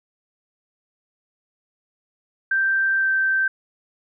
sine tone with pitch glide, 1568 to 1557.2 Hz, G6 to G6, 0 to -12 cents, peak -17 dBFS, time 2.51-3.48 s, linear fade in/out 5 ms, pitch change -12 cents, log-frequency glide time 2.98-3.08 s, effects none

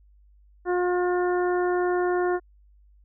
harmonic tone, 357.7 Hz, F4, 41 cents sharp, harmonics 1 / 2 / 3 / 4 / 5, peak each -22 / -29 / -34 / -34 / -38 dBFS, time 0.65-2.4 s, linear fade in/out 50 ms, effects added 50 Hz sine -53 dBFS peak until 3.04 s

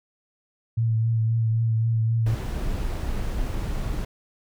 sine tone with vibrato, 113.1 Hz, A2, 48 cents sharp, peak -19 dBFS, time 0.77-2.35 s, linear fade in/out 10 ms, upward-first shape triangle, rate 3.8 Hz, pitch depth 33 cents each way
brown noise, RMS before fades -27 dBFS, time 2.26-4.05 s, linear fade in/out 5 ms
effects none

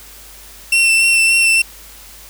40% pulse tone with vibrato, 2700 Hz, E7, 41 cents sharp, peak -9 dBFS, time 0.72-1.62 s, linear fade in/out 5 ms, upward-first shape sine, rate 3.5 Hz, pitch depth 17 cents each way, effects added 50 Hz sine -43 dBFS peak until 2.29 s + white hiss -39 dBFS RMS until 2.29 s

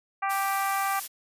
harmonic tone, 392 Hz, G4, in tune, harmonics 2 / 3 / 4 / 5 / 6 / 7, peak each -28 / -29 / -35 / -37 / -38 / -47 dBFS, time 0.22-1 s, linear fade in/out 10 ms
blue noise, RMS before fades -34 dBFS, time 0.29-1.08 s, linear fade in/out 20 ms
effects resampled to 32000 Hz

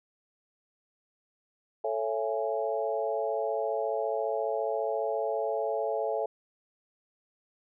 sine chord, A major seventh, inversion none, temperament equal with one note detuned, 440 / 554.4 / 669.2 / 830.6 Hz, A4 / C#5 / E5 / G#5, 0 / 0 / +26 / 0 cents, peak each -32 / -33 / -32 / -36 dBFS, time 1.84-6.26 s, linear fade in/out 5 ms, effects none

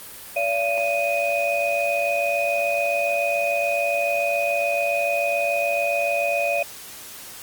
sine tone cluster, 574 / 681 / 2490 Hz, D5 / F5 / D#7, -40 / -44 / +1 cents, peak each -24 dBFS, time 0.36-6.63 s, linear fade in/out 5 ms, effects white hiss -39 dBFS RMS until 7.42 s + Opus 32 kbps

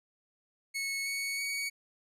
sawtooth tone with pitch steps, 2200 / 2222 / 2244 Hz, C#7 / C#7 / C#7, -14 / +4 / +21 cents, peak -29 dBFS, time 0.74-1.7 s, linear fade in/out 20 ms, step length 320 ms, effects resampled to 32000 Hz

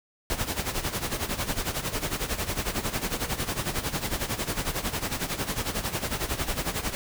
pink noise with tremolo, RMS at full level -27 dBFS, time 0.3-6.95 s, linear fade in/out 0 ms, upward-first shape sine, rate 11 Hz, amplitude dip 75%, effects none

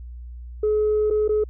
sine tone with dropouts, 425.4 Hz, G#4, 42 cents sharp, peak -16 dBFS, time 0.63-1.44 s, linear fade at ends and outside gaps 5 ms, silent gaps 1.102-1.107 / 1.28-1.291 s, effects tanh soft clip ceiling -14 dBFS + added 60 Hz sine -34 dBFS peak until 1.49 s

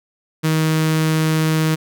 sawtooth tone with notch filter, 157.9 Hz, D#3, 26 cents sharp, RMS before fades -17 dBFS, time 0.43-1.76 s, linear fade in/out 20 ms, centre 720 Hz, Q 1.8, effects none

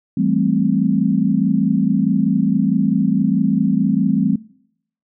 sine chord, A minor seventh, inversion second, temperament equal with one note detuned, 164.81 / 195.32 / 220 / 261.6 Hz, E3 / G3 / A3 / C4, 0 / -6 / 0 / 0 cents, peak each -22 / -18 / -20 / -19 dBFS, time 0.17-4.36 s, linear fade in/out 5 ms, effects noise-tail reverb RT60 0.7 s tail -22 dB re dry

